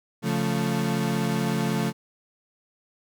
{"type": "chord", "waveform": "35% pulse", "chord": "Db augmented", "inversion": "none", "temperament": "equal", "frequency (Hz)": [138.59, 174.61, 220], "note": ["Db3", "F3", "A3"], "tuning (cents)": [0, 0, 0], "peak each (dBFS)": [-27, -26, -25], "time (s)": [0.22, 1.93], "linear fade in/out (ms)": 50, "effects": []}